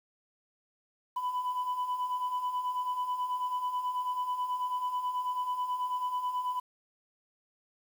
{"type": "beating tone pair", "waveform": "sine", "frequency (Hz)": [990, 999.2], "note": ["B5", "B5"], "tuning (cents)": [4, 20], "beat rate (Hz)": 9.2, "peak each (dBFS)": [-35, -29], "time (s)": [1.16, 6.6], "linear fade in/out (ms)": 10, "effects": ["tanh soft clip ceiling -27 dBFS", "9-bit"]}